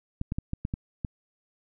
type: clicks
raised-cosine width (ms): 5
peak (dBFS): -17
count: 7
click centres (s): 0.214 / 0.321 / 0.385 / 0.534 / 0.651 / 0.739 / 1.048
effects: none